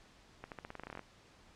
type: accelerating click train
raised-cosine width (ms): 0.5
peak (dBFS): -29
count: 14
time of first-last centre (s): 0.44-0.993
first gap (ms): 78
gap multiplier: 0.89
effects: pink hiss -62 dBFS RMS until 1.55 s + low-pass 6000 Hz 12 dB/octave